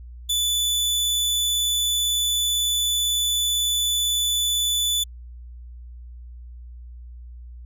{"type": "tone", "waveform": "sawtooth", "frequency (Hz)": 3482, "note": "A7", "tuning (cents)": -19, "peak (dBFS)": -17, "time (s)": [0.29, 5.04], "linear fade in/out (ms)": 10, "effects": ["added 60 Hz sine -37 dBFS peak until 7.65 s"]}